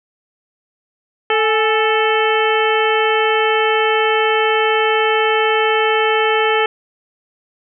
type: harmonic tone with a mistuned harmonic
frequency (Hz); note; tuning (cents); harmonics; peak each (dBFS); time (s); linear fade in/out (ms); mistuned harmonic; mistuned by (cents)
440; A4; 0; 1 / 2 / 3 / 4 / 5 / 6 / 7; -16 / -19 / -21 / -22 / -23 / -24 / -24; 1.3-6.66; 2; 2; -72
effects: none